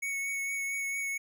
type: tone with vibrato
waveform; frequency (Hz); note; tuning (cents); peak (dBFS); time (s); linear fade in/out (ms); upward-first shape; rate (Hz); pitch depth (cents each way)
square; 2217; C#7; 0; -32; 0.02-1.18; 10; triangle; 4.4; 17
effects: none